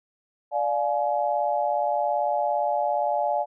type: chord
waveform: sine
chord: D diminished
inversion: none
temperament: just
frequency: 587.3 / 704.8 / 845.8 Hz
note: D5 / F5 / Ab5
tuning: 0 / +16 / +31 cents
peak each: -26 dBFS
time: 0.51-3.46 s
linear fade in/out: 50 ms
effects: none